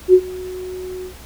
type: tone with ADSR envelope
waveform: sine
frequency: 368.4 Hz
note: F#4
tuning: 7 cents flat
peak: -3 dBFS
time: 0.08-1.14 s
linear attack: 58 ms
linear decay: 63 ms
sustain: -23 dB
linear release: 99 ms
effects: added 65 Hz sine -41 dBFS peak until 1.25 s + pink hiss -41 dBFS RMS until 1.25 s